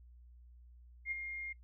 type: tone with ADSR envelope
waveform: sine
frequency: 2125 Hz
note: C7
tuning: 26 cents sharp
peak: -33 dBFS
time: 1.05-1.53 s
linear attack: 64 ms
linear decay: 19 ms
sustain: -7 dB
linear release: 10 ms
effects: noise-tail reverb RT60 0.1 s tail -19 dB re dry + added 60 Hz sine -55 dBFS peak until 1.63 s